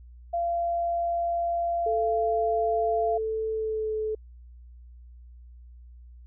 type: tone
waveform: sine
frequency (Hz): 686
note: F5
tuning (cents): -31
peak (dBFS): -24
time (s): 0.33-3.18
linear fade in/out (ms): 10
type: tone with pitch glide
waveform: sine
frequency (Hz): 440.2 to 433.1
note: A4 to A4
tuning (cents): +1 to -27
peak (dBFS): -26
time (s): 1.86-4.15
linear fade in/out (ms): 5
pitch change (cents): -28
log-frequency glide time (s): 3.5-3.94
effects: added 60 Hz sine -45 dBFS peak until 6.26 s